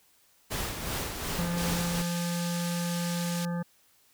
pink noise with tremolo, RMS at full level -32 dBFS, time 0.5-2.03 s, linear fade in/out 20 ms, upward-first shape sine, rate 2.7 Hz, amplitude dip 45%
harmonic tone, 172.9 Hz, F3, 17 cents flat, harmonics 1 / 3 / 5 / 7 / 9 / 10, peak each -29 / -39 / -43 / -46 / -48 / -49 dBFS, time 1.38-3.63 s, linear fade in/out 10 ms
pink band-pass noise, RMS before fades -39 dBFS, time 1.58-3.45 s, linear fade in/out 0 ms, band 2900 to 11000 Hz, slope 12 dB/octave
effects white hiss -64 dBFS RMS until 4.13 s

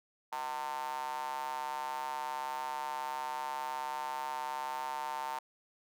square tone with high-pass filter, 69.3 Hz, C#2, in tune, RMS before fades -38 dBFS, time 0.32-5.39 s, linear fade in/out 5 ms, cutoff 890 Hz, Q 7, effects none

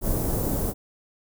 pink band-stop noise, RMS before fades -25 dBFS, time 0.01-0.74 s, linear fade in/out 50 ms, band 570 to 13000 Hz, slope 12 dB/octave, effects none

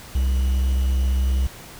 triangle tone with quantisation, 64.9 Hz, C2, 13 cents flat, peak -15 dBFS, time 0.15-1.47 s, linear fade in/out 5 ms, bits 7, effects pink hiss -41 dBFS RMS until 1.79 s

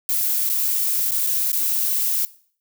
violet noise with dropouts, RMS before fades -21 dBFS, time 0.09-2.25 s, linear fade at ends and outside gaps 0 ms, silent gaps 0.492-0.499 / 1.109-1.118 / 1.265-1.27 / 1.518-1.53 s, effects noise-tail reverb RT60 0.5 s tail -19 dB re dry

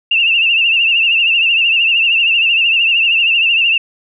sine tone with vibrato, 2724 Hz, F7, 44 cents flat, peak -9 dBFS, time 0.11-3.78 s, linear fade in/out 5 ms, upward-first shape triangle, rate 13 Hz, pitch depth 92 cents each way, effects none

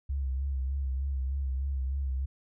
sine tone with vibrato, 67.2 Hz, C2, 47 cents sharp, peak -28 dBFS, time 0.09-2.26 s, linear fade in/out 10 ms, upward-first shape sine, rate 3.3 Hz, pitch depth 57 cents each way, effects none

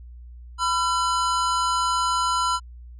square tone pair together, 998.7 / 1360 Hz, B5 / F6, +19 / -46 cents, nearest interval perfect fourth, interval 535 cents, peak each -24 dBFS, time 0.58-2.6 s, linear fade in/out 50 ms, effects added 60 Hz sine -39 dBFS peak until 2.99 s + resampled to 22050 Hz

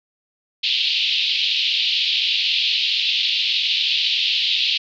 pink band-pass noise, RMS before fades -20 dBFS, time 0.63-4.78 s, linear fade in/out 10 ms, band 2700 to 4300 Hz, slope 48 dB/octave, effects none

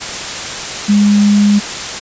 sine tone in noise, 205.2 Hz, G#3, 21 cents flat, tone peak -6 dBFS, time 0.88-1.6 s, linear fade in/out 20 ms, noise white, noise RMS -21 dBFS, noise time 0-2 s, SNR +12 dB, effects resampled to 16000 Hz

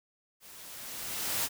white noise with level ramp, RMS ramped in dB -52 to -29 dBFS, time 0.4-1.49 s, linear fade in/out 50 ms, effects none

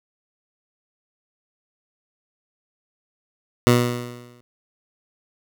15% pulse tone with exponential decay, 121.5 Hz, B2, 28 cents flat, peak -4 dBFS, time 3.67-4.41 s, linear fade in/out 0 ms, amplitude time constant 160 ms, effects none

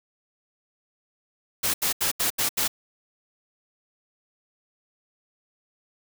white noise bursts, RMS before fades -24 dBFS, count 6, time 1.63-2.68 s, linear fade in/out 10 ms, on 110 ms, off 78 ms, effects none

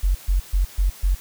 sine tone bursts, 46.22 Hz, F#1, 1 cent flat, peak -15 dBFS, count 5, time 0.03-1.15 s, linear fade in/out 10 ms, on 120 ms, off 130 ms, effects white hiss -43 dBFS RMS until 1.2 s

